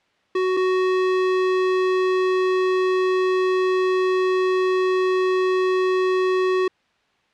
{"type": "tone pair in turn", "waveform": "square", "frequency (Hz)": [371.7, 371.7], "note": ["F#4", "F#4"], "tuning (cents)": [8, 8], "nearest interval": "unison", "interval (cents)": 0, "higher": "neither", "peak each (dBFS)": [-19, -18], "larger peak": "second", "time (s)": [[0.35, 0.57], [0.57, 6.68]], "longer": "second", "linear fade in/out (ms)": 5, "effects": ["white hiss -63 dBFS RMS until 7.33 s", "low-pass 3000 Hz 12 dB/octave"]}